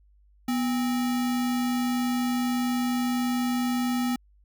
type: tone with sample-and-hold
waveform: sine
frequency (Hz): 245.8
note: B3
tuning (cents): -8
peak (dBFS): -23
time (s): 0.48-4.16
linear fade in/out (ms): 5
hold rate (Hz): 1050
effects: added 50 Hz sine -56 dBFS peak until 4.44 s

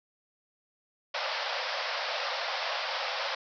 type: band-pass noise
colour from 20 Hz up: pink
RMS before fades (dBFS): -33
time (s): 1.14-3.35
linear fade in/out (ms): 5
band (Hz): 510 to 5400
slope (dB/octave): 96
effects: none

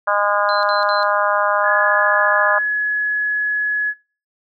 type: harmonic tone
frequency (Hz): 204.7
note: G#3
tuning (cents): -25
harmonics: 3 / 4 / 5 / 6 / 7 / 8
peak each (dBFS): -20 / -24 / -20 / -21 / -21 / -25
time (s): 0.07-2.59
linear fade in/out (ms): 10
type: tone bursts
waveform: sine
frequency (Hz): 4098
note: C8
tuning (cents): -37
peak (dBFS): -26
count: 3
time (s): 0.49-1.03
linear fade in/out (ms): 0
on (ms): 140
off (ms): 60
type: tone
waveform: sine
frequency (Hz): 1692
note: G#6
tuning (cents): +32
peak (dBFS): -17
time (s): 1.62-3.94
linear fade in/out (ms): 50
effects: noise-tail reverb RT60 0.4 s tail -24 dB re dry

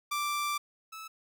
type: tone pair in turn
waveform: sawtooth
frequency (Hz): 1174.7 / 1305.7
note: D6 / E6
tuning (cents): 0 / -17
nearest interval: major second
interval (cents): 183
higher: second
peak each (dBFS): -26 / -38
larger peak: first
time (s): 0.11-0.58 / 0.92-1.08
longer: first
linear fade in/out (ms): 10
effects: none

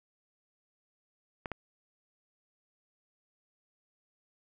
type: clicks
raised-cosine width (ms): 0.5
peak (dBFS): -21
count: 2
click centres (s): 1.458 / 1.517
effects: none

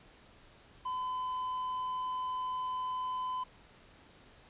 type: tone with tanh clipping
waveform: sine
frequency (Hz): 1014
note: B5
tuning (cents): +45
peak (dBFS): -34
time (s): 0.85-3.44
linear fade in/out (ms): 10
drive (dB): 3
effects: pink hiss -59 dBFS RMS until 4.49 s + resampled to 8000 Hz

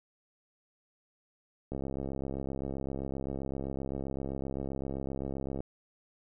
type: click train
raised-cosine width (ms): 2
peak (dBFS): -23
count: 264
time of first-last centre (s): 1.72-5.605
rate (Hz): 67.7
effects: none

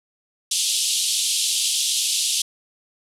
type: band-pass noise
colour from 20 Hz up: pink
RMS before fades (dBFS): -22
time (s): 0.51-2.42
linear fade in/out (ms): 5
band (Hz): 3000 to 11000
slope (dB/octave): 48
effects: none

